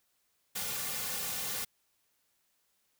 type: noise with comb filter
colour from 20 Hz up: white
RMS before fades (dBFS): -36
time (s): 0.55-1.65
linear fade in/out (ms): 10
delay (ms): 3.1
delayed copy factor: -0.95
effects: white hiss -75 dBFS RMS until 2.99 s